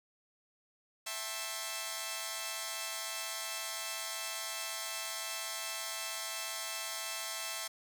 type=chord; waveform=5% pulse; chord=A minor seventh; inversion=second; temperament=equal with one note detuned; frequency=659.3 / 784 / 880 / 1070.3 Hz; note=E5 / G5 / A5 / C6; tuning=0 / 0 / 0 / +39 cents; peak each=-30 / -35 / -33 / -30 dBFS; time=1.06-7.68 s; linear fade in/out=10 ms; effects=10-bit